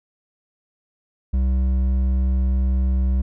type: tone with hard clipping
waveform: triangle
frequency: 64.4 Hz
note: C2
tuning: 27 cents flat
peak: -18 dBFS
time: 1.33-3.22 s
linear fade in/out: 10 ms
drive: 10 dB
effects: none